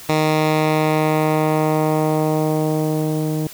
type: tone with low-pass filter sweep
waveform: 10% pulse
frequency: 155.2 Hz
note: D#3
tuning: 4 cents flat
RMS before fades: -18 dBFS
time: 0.09-3.47 s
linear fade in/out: 2 ms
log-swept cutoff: 5800 to 310 Hz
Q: 0.7
effects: white hiss -38 dBFS RMS until 3.53 s